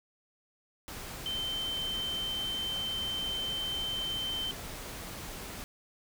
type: tone in noise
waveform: sine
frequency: 3100 Hz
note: G7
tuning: 20 cents flat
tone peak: -32 dBFS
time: 1.26-4.51 s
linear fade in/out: 0 ms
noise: pink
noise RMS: -42 dBFS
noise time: 0.88-5.64 s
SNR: +7 dB
effects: none